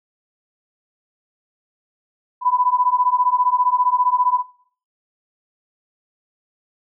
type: beating tone pair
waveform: sine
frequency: 987.8 / 1002.8 Hz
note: B5 / B5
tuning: 0 / +26 cents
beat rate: 15 Hz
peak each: -18 dBFS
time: 2.41-4.43 s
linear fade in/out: 50 ms
effects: noise-tail reverb RT60 0.5 s tail -18 dB re dry